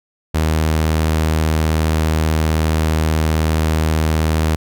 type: tone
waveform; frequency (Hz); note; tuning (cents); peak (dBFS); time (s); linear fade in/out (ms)
sawtooth; 78.8; D#2; +23; -10; 0.34-4.56; 10
effects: none